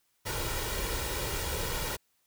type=noise with comb filter; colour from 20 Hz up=pink; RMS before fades=-33 dBFS; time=0.25-1.97 s; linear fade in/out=20 ms; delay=2.1 ms; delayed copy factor=+0.6; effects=white hiss -73 dBFS RMS until 2.26 s